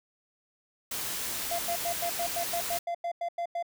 white noise, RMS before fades -34 dBFS, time 0.91-2.79 s, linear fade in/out 5 ms
triangle tone bursts, 688 Hz, F5, 26 cents flat, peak -27 dBFS, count 13, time 1.51-3.627 s, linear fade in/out 5 ms, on 77 ms, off 93 ms
effects none

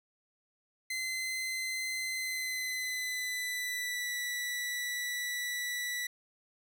sawtooth tone with pitch glide, 2057 to 1960.7 Hz, C7 to B6, -30 to -13 cents, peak -30 dBFS, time 0.9-6.07 s, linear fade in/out 5 ms, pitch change -83 cents, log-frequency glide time 2.11-4.15 s, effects none

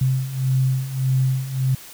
sine beating tone pair, 130 / 131.7 Hz, C3 / C3, -11 / +12 cents, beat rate 1.7 Hz, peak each -23 / -19 dBFS, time 0.01-1.75 s, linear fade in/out 5 ms, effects white hiss -41 dBFS RMS until 1.93 s

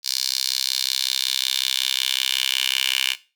10% pulse tone with high-pass filter sweep, 65.41 Hz, C2, in tune, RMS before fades -23 dBFS, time 0.03-3.16 s, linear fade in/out 50 ms, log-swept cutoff 4600 to 2800 Hz, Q 3.7, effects noise-tail reverb RT60 0.3 s tail -17 dB re dry

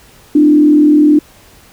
sine tone with frequency modulation, 298.8 Hz, D4, 30 cents sharp, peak -4 dBFS, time 0.35-1.19 s, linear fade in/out 5 ms, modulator 39.8 Hz, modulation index 0.57, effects pink hiss -43 dBFS RMS until 1.72 s

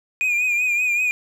triangle tone with vibrato, 2450 Hz, D#7, 27 cents flat, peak -16 dBFS, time 0.21-1.11 s, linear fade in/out 0 ms, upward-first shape triangle, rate 5.2 Hz, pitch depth 62 cents each way, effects none

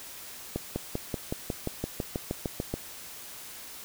accelerating click train, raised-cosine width 2 ms, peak -16 dBFS, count 14, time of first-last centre 0.56-2.74 s, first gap 200 ms, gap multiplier 0.97, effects white hiss -44 dBFS RMS until 3.84 s

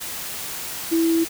sine tone in noise, 329.6 Hz, E4, in tune, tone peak -16 dBFS, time 0.91-1.25 s, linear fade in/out 20 ms, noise white, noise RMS -31 dBFS, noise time 0-1.29 s, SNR +12 dB, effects none

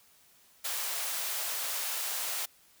white high-pass noise, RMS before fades -34 dBFS, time 0.64-2.46 s, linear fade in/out 10 ms, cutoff 520 Hz, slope 24 dB/octave, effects white hiss -62 dBFS RMS until 2.8 s

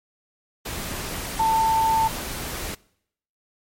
sine tone in noise, 891 Hz, A5, 22 cents sharp, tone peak -17 dBFS, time 1.39-2.08 s, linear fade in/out 10 ms, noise pink, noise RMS -31 dBFS, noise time 0.65-2.75 s, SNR +11 dB, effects noise-tail reverb RT60 0.7 s tail -23 dB re dry + MP3 64 kbps

